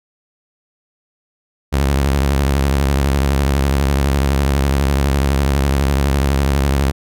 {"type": "tone with vibrato", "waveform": "sawtooth", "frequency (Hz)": 69, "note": "C#2", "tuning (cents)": -7, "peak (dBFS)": -9, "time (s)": [1.72, 6.92], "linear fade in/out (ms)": 20, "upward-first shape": "sine", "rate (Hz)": 12, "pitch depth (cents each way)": 95, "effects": []}